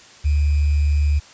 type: tone with sample-and-hold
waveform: sine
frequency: 73.42 Hz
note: D2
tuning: in tune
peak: -14 dBFS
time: 0.24-1.2 s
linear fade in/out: 20 ms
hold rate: 2450 Hz
effects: white hiss -45 dBFS RMS until 1.33 s + resampled to 16000 Hz